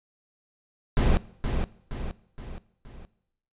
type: noise with echo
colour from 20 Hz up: brown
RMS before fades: -20 dBFS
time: 0.97-1.17 s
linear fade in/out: 0 ms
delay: 470 ms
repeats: 4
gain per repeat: -6 dB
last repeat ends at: 3.05 s
effects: noise-tail reverb RT60 0.8 s tail -20 dB re dry + resampled to 8000 Hz